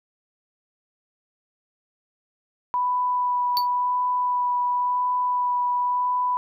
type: tone with vibrato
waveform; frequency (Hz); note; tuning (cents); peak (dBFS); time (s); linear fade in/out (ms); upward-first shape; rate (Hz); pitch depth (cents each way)
sine; 987.8; B5; 0; -20; 2.74-6.37; 0; sine; 0.94; 10
type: tone with exponential decay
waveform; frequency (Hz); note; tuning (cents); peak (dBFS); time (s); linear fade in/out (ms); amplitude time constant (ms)
square; 4518; C#8; +32; -19; 3.57-3.67; 0; 21
effects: none